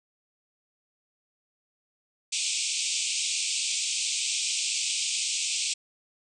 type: band-pass noise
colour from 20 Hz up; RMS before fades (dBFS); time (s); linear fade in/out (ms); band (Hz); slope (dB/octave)
white; -29; 2.32-5.74; 10; 2300 to 8600; 96
effects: none